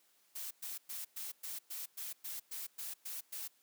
blue noise bursts, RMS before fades -43 dBFS, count 12, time 0.35-3.48 s, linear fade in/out 10 ms, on 160 ms, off 110 ms, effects white hiss -71 dBFS RMS until 3.62 s + high-pass 200 Hz 12 dB/octave

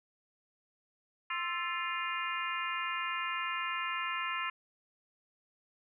harmonic tone with a mistuned harmonic, 350 Hz, F4, 4 cents sharp, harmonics 3 / 4 / 5 / 6 / 7 / 8, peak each -38 / -39 / -40 / -41 / -41 / -42 dBFS, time 1.3-4.5 s, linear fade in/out 5 ms, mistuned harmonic 4, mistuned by -91 cents, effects none

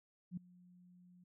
sine tone with ADSR envelope, 179 Hz, F3, 43 cents sharp, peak -37 dBFS, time 0.31-1.24 s, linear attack 61 ms, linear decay 5 ms, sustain -23 dB, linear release 6 ms, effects none

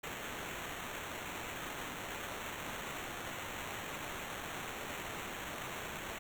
white noise with sample-and-hold, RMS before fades -43 dBFS, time 0.03-6.19 s, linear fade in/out 10 ms, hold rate 4900 Hz, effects none

